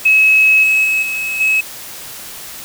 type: tone with level steps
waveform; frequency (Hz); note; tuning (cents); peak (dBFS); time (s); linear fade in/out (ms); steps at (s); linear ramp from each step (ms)
triangle; 2571; E7; -44; -3 / -7 / -10 / -16 / -8; 0.05-1.61; 10; 0.63 / 0.84 / 1.02 / 1.4; 10
effects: tanh soft clip ceiling -5 dBFS + white hiss -31 dBFS RMS until 2.64 s